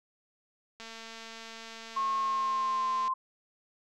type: click train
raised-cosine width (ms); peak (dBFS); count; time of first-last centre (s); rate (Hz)
0.2; -28; 516; 0.8-3.079; 226
type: tone with pitch glide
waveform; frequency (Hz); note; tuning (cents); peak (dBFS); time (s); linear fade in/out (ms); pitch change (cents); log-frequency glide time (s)
sine; 1084 to 1043.5; C#6 to C6; -39 to -5; -27; 1.96-3.14; 10; -66; 2.19-2.86
effects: none